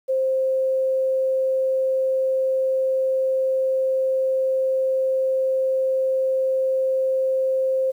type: tone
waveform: sine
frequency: 526 Hz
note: C5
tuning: 9 cents sharp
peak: -18 dBFS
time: 0.08-7.92 s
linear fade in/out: 20 ms
effects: 9-bit